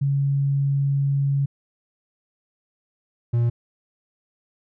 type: tone pair in turn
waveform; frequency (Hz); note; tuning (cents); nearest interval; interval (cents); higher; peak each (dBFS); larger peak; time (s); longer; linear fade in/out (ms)
sine / triangle; 139.4 / 118.58; C#3 / A#2; +10 / +30; minor third; 280; first; -18 / -15; second; 0.01-1.46 / 3.33-3.5; first; 10
effects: none